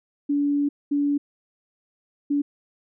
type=tone bursts at uneven times; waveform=sine; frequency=287.1 Hz; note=D4; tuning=39 cents flat; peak=-19 dBFS; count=3; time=0.29-0.69 / 0.91-1.18 / 2.3-2.42 s; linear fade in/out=10 ms; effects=none